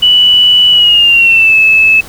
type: tone with pitch glide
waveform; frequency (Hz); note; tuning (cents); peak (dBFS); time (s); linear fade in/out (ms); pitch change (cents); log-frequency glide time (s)
sine; 2960 to 2607; F#7 to E7; 0 to -20; -3; 0.02-2.01; 10; -220; 0.7-1.56
effects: pink hiss -31 dBFS RMS until 2.08 s